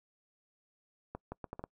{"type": "accelerating click train", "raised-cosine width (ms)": 1, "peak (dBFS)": -26, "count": 6, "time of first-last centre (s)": [1.15, 1.64], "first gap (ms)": 170, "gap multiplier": 0.72, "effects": ["noise-tail reverb RT60 0.1 s tail -25 dB re dry"]}